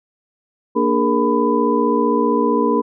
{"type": "tone cluster", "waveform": "sine", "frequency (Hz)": [233.4, 293.6, 413.8, 469.2, 998], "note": ["A#3", "D4", "G#4", "A#4", "B5"], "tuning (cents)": [2, 0, -6, 11, 18], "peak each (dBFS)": -20, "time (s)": [0.75, 2.82], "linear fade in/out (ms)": 20, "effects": []}